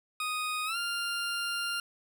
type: tone with pitch glide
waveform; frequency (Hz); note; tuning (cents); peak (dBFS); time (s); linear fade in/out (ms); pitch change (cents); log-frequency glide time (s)
20% pulse; 1244.5 to 1396.9; D#6 to F6; 0 to 0; -26; 0.2-1.8; 2; +200; 0.65-0.77
effects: none